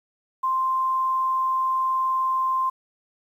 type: tone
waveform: sine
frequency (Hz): 1046.5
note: C6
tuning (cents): 0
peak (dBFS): -20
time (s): 0.43-2.7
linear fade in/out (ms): 10
effects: 9-bit